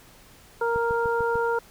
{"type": "harmonic tone", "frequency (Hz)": 466.2, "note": "A#4", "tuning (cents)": 0, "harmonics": [1, 2, 3], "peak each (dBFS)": [-24, -27, -29], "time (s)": [0.61, 1.59], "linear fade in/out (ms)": 5}
{"type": "click train", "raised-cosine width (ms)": 5, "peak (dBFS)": -23, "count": 5, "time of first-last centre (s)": [0.76, 1.356], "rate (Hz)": 6.71}
{"effects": ["pink hiss -52 dBFS RMS until 1.7 s"]}